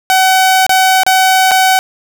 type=tone with dropouts; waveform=sawtooth; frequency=755 Hz; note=F#5; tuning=35 cents sharp; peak=-3 dBFS; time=0.1-1.79 s; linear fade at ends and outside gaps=0 ms; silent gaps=0.665-0.694 / 1.034-1.065 / 1.511-1.516 s; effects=none